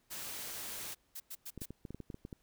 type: noise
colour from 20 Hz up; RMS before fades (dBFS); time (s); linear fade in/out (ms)
white; -43; 0.1-0.95; 20
type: noise bursts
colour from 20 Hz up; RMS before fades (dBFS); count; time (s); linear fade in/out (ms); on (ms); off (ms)
blue; -44; 4; 1.15-1.658; 10; 52; 100
type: clicks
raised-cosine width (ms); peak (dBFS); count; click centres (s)
3; -31; 11; 1.577 / 1.618 / 1.706 / 1.852 / 1.906 / 1.946 / 2.003 / 2.102 / 2.144 / 2.251 / 2.328
effects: pink hiss -74 dBFS RMS until 2.42 s